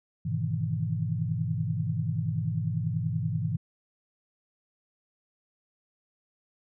sine chord, E major seventh, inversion first, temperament just, 103.01 / 123.61 / 154.51 / 164.81 Hz, G#2 / B2 / D#3 / E3, -14 / +2 / -12 / 0 cents, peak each -32 dBFS, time 0.25-3.57 s, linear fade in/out 10 ms, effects none

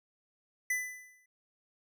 square tone with exponential decay, 2000 Hz, B6, 21 cents sharp, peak -28 dBFS, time 0.7-1.26 s, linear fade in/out 5 ms, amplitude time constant 120 ms, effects none

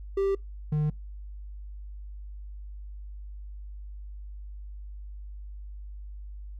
triangle tone pair in turn, 392 / 151.31 Hz, G4 / D#3, 0 / -48 cents, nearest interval octave + major third, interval 1648 cents, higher first, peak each -21 / -21 dBFS, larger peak neither, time 0.17-0.35 / 0.72-0.9 s, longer neither, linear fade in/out 5 ms, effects noise-tail reverb RT60 0.2 s tail -25 dB re dry + added 50 Hz sine -38 dBFS peak until 6.59 s

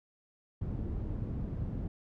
white low-pass noise, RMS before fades -36 dBFS, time 0.61-1.88 s, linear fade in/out 5 ms, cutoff 140 Hz, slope 12 dB/octave, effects none

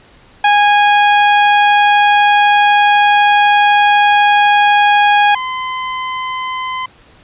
sawtooth tone pair in turn, 824 / 1027.6 Hz, G#5 / C6, -14 / -32 cents, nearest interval major third, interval 382 cents, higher second, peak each -3 / -14 dBFS, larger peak first, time 0.44-5.35 / 5.35-6.86 s, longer first, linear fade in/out 5 ms, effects pink hiss -45 dBFS RMS until 7.23 s + resampled to 8000 Hz

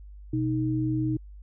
sine tone pair together, 125.05 / 312.4 Hz, B2 / D#4, +22 / +7 cents, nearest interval octave + major third, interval 1585 cents, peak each -27 / -26 dBFS, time 0.33-1.17 s, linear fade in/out 5 ms, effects added 50 Hz sine -42 dBFS peak until 1.42 s

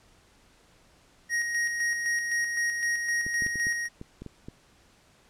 square tone with tremolo, 1879 Hz, A#6, 13 cents sharp, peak -25 dBFS, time 1.29-3.89 s, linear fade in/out 50 ms, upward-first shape square, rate 3.9 Hz, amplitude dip 40%
clicks, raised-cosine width 3 ms, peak -26 dBFS, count 9, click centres 3.265 / 3.422 / 3.464 / 3.557 / 3.669 / 4.014 / 4.22 / 4.263 / 4.485 s
effects pink hiss -60 dBFS RMS until 5.29 s + low-pass 9000 Hz 12 dB/octave

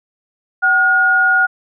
sine tone pair together, 760.7 / 1436 Hz, F#5 / F6, +48 / +48 cents, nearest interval major seventh, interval 1100 cents, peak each -19 / -10 dBFS, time 0.62-1.47 s, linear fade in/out 20 ms, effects none

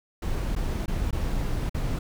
brown noise with dropouts, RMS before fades -27 dBFS, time 0.22-1.99 s, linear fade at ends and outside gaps 5 ms, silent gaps 0.553-0.561 / 0.86-0.879 / 1.109-1.127 / 1.695-1.744 s, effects none

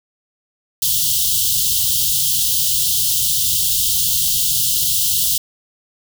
white band-stop noise, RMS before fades -17 dBFS, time 0.82-5.38 s, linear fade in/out 5 ms, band 170 to 2900 Hz, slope 96 dB/octave, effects none

